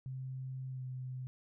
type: tone with pitch glide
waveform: sine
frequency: 130.81 to 128.56 Hz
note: C3 to C3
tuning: 0 to -30 cents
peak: -39 dBFS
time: 0.06-1.27 s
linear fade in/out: 0 ms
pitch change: -30 cents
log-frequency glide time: 0.69-0.83 s
effects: none